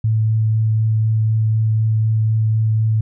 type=tone with vibrato; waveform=sine; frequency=110 Hz; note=A2; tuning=in tune; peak=-13 dBFS; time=0.04-3.01 s; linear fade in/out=5 ms; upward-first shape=triangle; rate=4 Hz; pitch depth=10 cents each way; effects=none